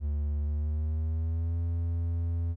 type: tone with pitch glide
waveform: triangle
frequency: 73.5 to 84.43 Hz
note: D2 to E2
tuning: +2 to +42 cents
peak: -25 dBFS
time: 0-2.56 s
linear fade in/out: 50 ms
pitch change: +240 cents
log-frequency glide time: 0.42-1.58 s
effects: none